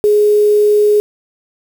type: tone with quantisation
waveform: sine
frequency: 418.1 Hz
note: G#4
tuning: 12 cents sharp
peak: -7 dBFS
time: 0.04-1 s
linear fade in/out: 0 ms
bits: 5
effects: none